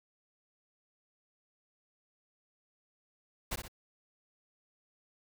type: noise with echo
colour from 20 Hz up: pink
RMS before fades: -35 dBFS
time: 3.51-3.56 s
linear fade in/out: 10 ms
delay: 61 ms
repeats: 2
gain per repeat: -6 dB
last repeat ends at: 3.682 s
effects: none